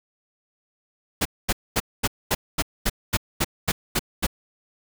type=noise bursts; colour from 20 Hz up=pink; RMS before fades=-21 dBFS; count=12; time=1.21-4.268 s; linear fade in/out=10 ms; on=44 ms; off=230 ms; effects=none